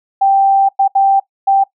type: tone bursts at uneven times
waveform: sine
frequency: 784 Hz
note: G5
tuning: in tune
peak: -7 dBFS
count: 4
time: 0.21-0.69 / 0.79-0.88 / 0.95-1.2 / 1.47-1.64 s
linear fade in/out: 10 ms
effects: noise-tail reverb RT60 0.1 s tail -19 dB re dry